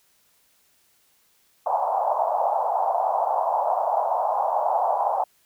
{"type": "band-pass noise", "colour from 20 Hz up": "pink", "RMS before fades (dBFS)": -23, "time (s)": [1.66, 5.24], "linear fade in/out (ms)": 5, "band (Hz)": [650, 930], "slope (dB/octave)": 48, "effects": ["white hiss -63 dBFS RMS until 5.45 s"]}